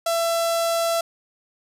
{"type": "tone with notch filter", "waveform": "sawtooth", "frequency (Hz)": 670, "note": "E5", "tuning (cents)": 28, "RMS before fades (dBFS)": -22, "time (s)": [0.06, 1.01], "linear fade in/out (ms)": 5, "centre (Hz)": 2200, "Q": 1.5, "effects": ["resampled to 32000 Hz", "7-bit"]}